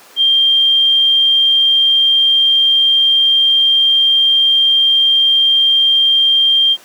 sine tone, 3185 Hz, G7, 27 cents sharp, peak -8 dBFS, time 0.16-6.77 s, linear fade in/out 50 ms, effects pink hiss -41 dBFS RMS until 6.84 s + high-pass 400 Hz 12 dB/octave

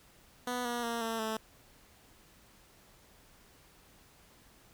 10% pulse tone with pitch steps, 246.9 / 239.9 / 233 / 226.4 / 220 Hz, B3 / A#3 / A#3 / A3 / A3, 0 / +50 / -1 / +50 / 0 cents, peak -25 dBFS, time 0.47-1.37 s, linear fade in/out 2 ms, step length 180 ms, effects pink hiss -61 dBFS RMS until 4.73 s

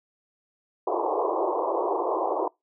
pink band-pass noise, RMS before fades -26 dBFS, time 0.87-2.48 s, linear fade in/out 5 ms, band 330 to 1100 Hz, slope 96 dB/octave, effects noise-tail reverb RT60 0.2 s tail -26 dB re dry

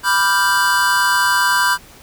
square chord, G dominant seventh, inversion first, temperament equal, 987.8 / 1174.7 / 1396.9 / 1568 Hz, B5 / D6 / F6 / G6, 0 / 0 / 0 / 0 cents, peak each -18 / -23 / -23 / -17 dBFS, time 0.03-1.78 s, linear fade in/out 50 ms, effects pink hiss -43 dBFS RMS until 2.02 s

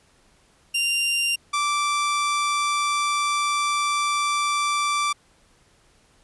sawtooth tone pair in turn, 2782 / 1169.7 Hz, F7 / D6, -7 / -7 cents, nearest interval octave + minor third, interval 1500 cents, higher first, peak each -17 / -17 dBFS, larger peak neither, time 0.74-1.36 / 1.53-5.13 s, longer second, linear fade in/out 10 ms, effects pink hiss -59 dBFS RMS until 6.23 s + resampled to 24000 Hz

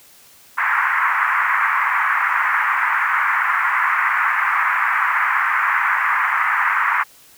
pink band-pass noise, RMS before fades -18 dBFS, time 0.57-7.04 s, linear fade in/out 20 ms, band 970 to 2100 Hz, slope 48 dB/octave, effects white hiss -48 dBFS RMS until 7.37 s

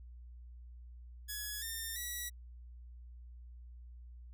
5% pulse tone with pitch steps, 1687 / 1812 / 1938 Hz, G#6 / A#6 / B6, +27 / -50 / -33 cents, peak -29 dBFS, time 1.28-2.3 s, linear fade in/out 20 ms, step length 340 ms, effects added 60 Hz sine -49 dBFS peak until 4.33 s

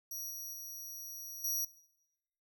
20% pulse tone with level steps, 5770 Hz, F#8, 44 cents flat, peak -34 / -36 / -38 / -27 dBFS, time 0.11-1.65 s, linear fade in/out 5 ms, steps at 0.3 / 0.53 / 1.44 s, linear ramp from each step 5 ms, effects noise-tail reverb RT60 0.9 s tail -19 dB re dry

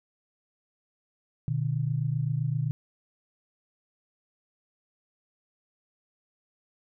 sine tone pair together, 122.77 / 150.5 Hz, B2 / D3, -10 / +43 cents, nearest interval major third, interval 353 cents, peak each -28 dBFS, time 1.48-2.71 s, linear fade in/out 0 ms, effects none

